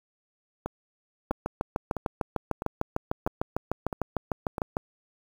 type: two click trains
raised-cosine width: 1 ms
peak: -12 / -17 dBFS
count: 24 / 7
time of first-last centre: 1.31-4.769 / 0.66-4.582 s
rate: 6.65 / 1.53 Hz
effects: 7-bit